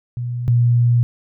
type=tone pair in turn; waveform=sine; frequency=121.4 / 119.94 Hz; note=B2 / A#2; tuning=-29 / +50 cents; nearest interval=unison; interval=21 cents; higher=first; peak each=-21 / -11 dBFS; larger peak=second; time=0.17-0.48 / 0.48-1.03 s; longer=second; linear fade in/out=0 ms; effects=none